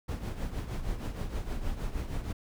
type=noise with tremolo; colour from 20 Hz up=brown; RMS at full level=-31 dBFS; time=0.08-2.33 s; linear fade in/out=10 ms; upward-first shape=triangle; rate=6.4 Hz; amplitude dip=70%; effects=none